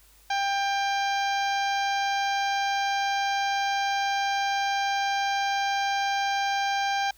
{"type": "harmonic tone", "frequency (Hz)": 794, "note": "G5", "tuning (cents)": 22, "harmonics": [1, 2, 3, 4, 5, 6, 7, 8], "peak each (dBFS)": [-25, -31, -35, -37, -39, -41, -42, -43], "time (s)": [0.3, 7.11], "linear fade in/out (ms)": 5, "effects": ["added 50 Hz sine -58 dBFS peak until 7.17 s", "white hiss -58 dBFS RMS until 7.17 s"]}